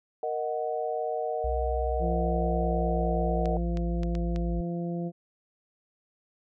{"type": "chord", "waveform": "sine", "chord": "D# minor", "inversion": "second", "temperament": "equal", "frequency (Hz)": [466.2, 622.3, 740], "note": ["A#4", "D#5", "F#5"], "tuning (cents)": [0, 0, 0], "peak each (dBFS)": [-32, -32, -32], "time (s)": [0.23, 3.57], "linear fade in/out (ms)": 2}
{"type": "tone with pitch glide", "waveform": "sine", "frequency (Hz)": [61.74, 55.32], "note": ["B1", "A1"], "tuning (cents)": [0, 10], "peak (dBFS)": -28, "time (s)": [1.44, 4.61], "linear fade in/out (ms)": 5, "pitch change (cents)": -190, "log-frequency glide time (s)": [2.13, 4.11]}
{"type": "harmonic tone", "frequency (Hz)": 171.9, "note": "F3", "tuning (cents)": -27, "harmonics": [1, 2, 3, 4], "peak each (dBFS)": [-30, -36, -40, -42], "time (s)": [1.99, 5.12], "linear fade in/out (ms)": 50}
{"type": "clicks", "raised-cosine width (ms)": 0.2, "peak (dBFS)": -24, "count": 5, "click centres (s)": [3.457, 3.772, 4.033, 4.152, 4.361]}
{"effects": []}